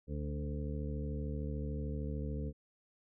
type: harmonic tone with a mistuned harmonic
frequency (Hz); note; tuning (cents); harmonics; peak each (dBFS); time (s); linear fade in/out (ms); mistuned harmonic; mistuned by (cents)
73.42; D2; 0; 1 / 2 / 3 / 4 / 6 / 7; -38 / -41 / -44 / -47 / -47 / -50; 0.07-2.53; 50; 1; -35
effects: none